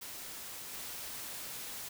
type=noise with level steps; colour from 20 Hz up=white; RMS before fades=-45 / -43 dBFS; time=0.01-1.89 s; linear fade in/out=10 ms; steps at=0.73 s; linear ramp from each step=5 ms; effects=none